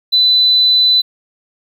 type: tone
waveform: triangle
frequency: 4000 Hz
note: B7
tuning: 21 cents sharp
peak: -4 dBFS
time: 0.12-1.02 s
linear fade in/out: 20 ms
effects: tanh soft clip ceiling -6 dBFS